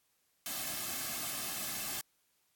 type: noise with comb filter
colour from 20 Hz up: white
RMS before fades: -38 dBFS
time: 0.46-2.01 s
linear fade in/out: 0 ms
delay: 2.1 ms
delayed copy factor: -0.65
effects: white hiss -75 dBFS RMS until 2.55 s + AAC 64 kbps